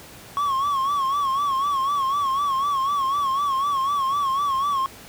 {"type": "tone with vibrato", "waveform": "triangle", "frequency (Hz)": 1108.7, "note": "C#6", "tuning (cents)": 0, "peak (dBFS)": -18, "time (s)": [0.37, 4.86], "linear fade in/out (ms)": 0, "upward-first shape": "sine", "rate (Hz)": 4, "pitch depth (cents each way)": 85, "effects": ["pink hiss -43 dBFS RMS until 5.08 s", "high-pass 60 Hz 12 dB/octave"]}